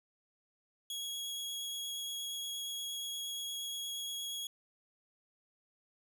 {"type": "tone with vibrato", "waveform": "sawtooth", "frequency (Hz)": 3322, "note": "G#7", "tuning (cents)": 0, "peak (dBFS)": -35, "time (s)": [0.9, 4.47], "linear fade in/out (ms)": 2, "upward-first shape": "triangle", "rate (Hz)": 8.5, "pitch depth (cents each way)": 10, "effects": []}